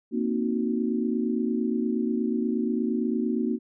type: chord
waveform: sine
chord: C half-diminished seventh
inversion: third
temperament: equal with one note detuned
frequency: 233.1 / 261.6 / 309.5 / 370 Hz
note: Bb3 / C4 / Eb4 / Gb4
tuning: 0 / 0 / -9 / 0 cents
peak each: -26 / -30 / -31 / -31 dBFS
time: 0.11-3.59 s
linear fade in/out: 50 ms
effects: none